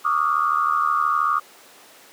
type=tone cluster; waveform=sine; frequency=1129 / 1208 / 1281 / 1413 Hz; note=C#6 / D6 / E6 / F6; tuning=+31 / +48 / -50 / +20 cents; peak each=-23 / -20 / -26 / -28 dBFS; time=0.04-1.4 s; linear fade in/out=20 ms; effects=pink hiss -47 dBFS RMS until 2.12 s + high-pass 400 Hz 12 dB/octave